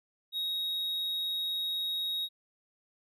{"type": "tone", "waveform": "triangle", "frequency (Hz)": 3776, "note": "A#7", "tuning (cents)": 22, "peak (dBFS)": -29, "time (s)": [0.32, 2.29], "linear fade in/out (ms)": 50, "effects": []}